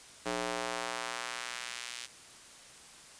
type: tone with high-pass filter sweep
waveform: square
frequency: 60.1 Hz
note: B1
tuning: 46 cents flat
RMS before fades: -38 dBFS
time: 0.25-2.07 s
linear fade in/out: 20 ms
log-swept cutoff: 380 to 3000 Hz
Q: 0.83
effects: white hiss -53 dBFS RMS until 3.19 s + resampled to 22050 Hz